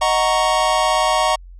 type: chord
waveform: square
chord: D# minor seventh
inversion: none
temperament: equal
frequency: 622.3 / 740 / 932.3 / 1108.7 Hz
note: D#5 / F#5 / A#5 / C#6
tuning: 0 / 0 / 0 / 0 cents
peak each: -21 dBFS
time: 0.01-1.36 s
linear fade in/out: 10 ms
effects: added 44 Hz sine -36 dBFS peak until 1.59 s + resampled to 22050 Hz